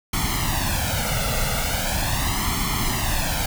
pink noise with flanger, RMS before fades -23 dBFS, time 0.13-3.46 s, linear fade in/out 5 ms, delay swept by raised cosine 0.93 to 1.46 ms, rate 0.4 Hz, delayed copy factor +0.85, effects none

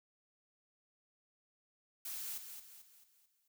blue noise with echo, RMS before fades -43 dBFS, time 2.05-2.38 s, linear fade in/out 5 ms, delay 220 ms, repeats 5, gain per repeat -7 dB, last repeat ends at 3.48 s, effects none

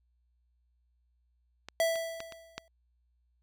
clicks, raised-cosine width 0.2 ms, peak -24 / -27 / -21 / -26 / -18 dBFS, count 5, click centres 1.686 / 1.957 / 2.204 / 2.323 / 2.58 s
square tone with exponential decay, 659.3 Hz, E5, in tune, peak -24 dBFS, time 1.8-2.68 s, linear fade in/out 1 ms, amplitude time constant 190 ms
effects added 60 Hz sine -69 dBFS peak until 3.42 s

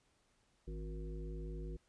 harmonic tone with a mistuned harmonic, 52.5 Hz, G#1, 19 cents sharp, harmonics 1 / 3 / 5 / 7 / 9, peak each -42 / -49 / -56 / -51 / -56 dBFS, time 0.67-1.77 s, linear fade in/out 10 ms, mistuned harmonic 7, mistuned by -29 cents, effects pink hiss -75 dBFS RMS until 1.88 s + resampled to 22050 Hz

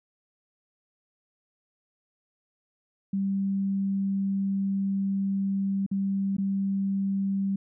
sine tone with dropouts, 195.7 Hz, G3, 3 cents flat, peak -24 dBFS, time 3.13-7.56 s, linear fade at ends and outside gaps 5 ms, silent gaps 5.864-5.913 / 6.368-6.382 s, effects none

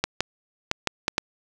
clicks, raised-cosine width 0.2 ms, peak -4 dBFS, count 6, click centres 0.04 / 0.206 / 0.714 / 0.873 / 1.081 / 1.181 s, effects none

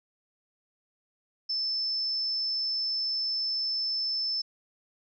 sine tone, 5274 Hz, E8, in tune, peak -27 dBFS, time 1.49-4.42 s, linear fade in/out 10 ms, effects none

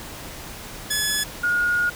10% pulse / sine tone pair in turn, 1707 / 1435.4 Hz, G#6 / F6, +47 / +47 cents, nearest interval minor third, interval 300 cents, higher first, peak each -12 / -18 dBFS, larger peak first, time 0.9-1.24 / 1.43-1.9 s, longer second, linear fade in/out 10 ms, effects pink hiss -37 dBFS RMS until 1.95 s

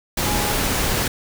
sine tone in noise, 830.6 Hz, G#5, in tune, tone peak -27 dBFS, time 0.26-0.52 s, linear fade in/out 5 ms, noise pink, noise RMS -21 dBFS, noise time 0.17-1.08 s, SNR -9 dB, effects none

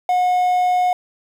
triangle tone with quantisation, 725 Hz, F#5, 35 cents flat, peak -12 dBFS, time 0.09-0.93 s, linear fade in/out 2 ms, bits 7, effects none

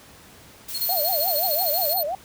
blue noise, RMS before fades -33 dBFS, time 0.68-1.94 s, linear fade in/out 10 ms
40% pulse tone with tremolo, 4298 Hz, C8, 46 cents sharp, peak -25 dBFS, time 0.74-2.03 s, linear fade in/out 10 ms, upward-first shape square, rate 13 Hz, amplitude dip 75%
sine tone, 13920 Hz, A9, 20 cents flat, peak -23 dBFS, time 0.81-2.03 s, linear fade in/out 0 ms
sine tone with vibrato, 666 Hz, E5, 18 cents sharp, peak -24 dBFS, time 0.89-2.15 s, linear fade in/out 2 ms, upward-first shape triangle, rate 5.8 Hz, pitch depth 280 cents each way
effects pink hiss -48 dBFS RMS until 2.24 s + high-pass 60 Hz 12 dB/octave

